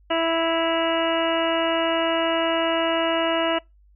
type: harmonic tone with a mistuned harmonic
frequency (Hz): 329.6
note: E4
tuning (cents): 0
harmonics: 1 / 2 / 3 / 4 / 5 / 6 / 7 / 8 / 9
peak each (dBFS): -26 / -22 / -29 / -30 / -33 / -34 / -37 / -37 / -29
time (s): 0.1-3.59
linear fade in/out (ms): 10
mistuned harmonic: 9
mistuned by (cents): -45
effects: noise-tail reverb RT60 0.2 s tail -25 dB re dry + added 50 Hz sine -52 dBFS peak until 3.95 s